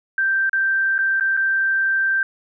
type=tone with dropouts; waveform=sine; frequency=1568 Hz; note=G6; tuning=in tune; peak=-16 dBFS; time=0.18-2.23 s; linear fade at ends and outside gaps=2 ms; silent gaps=0.495-0.531 / 0.981-0.988 / 1.199-1.208 / 1.368-1.373 s; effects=none